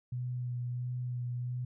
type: tone with vibrato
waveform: sine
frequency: 123.47 Hz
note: B2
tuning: in tune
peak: -33 dBFS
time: 0.12-1.65 s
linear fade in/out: 5 ms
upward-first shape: sine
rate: 1.5 Hz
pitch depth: 16 cents each way
effects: none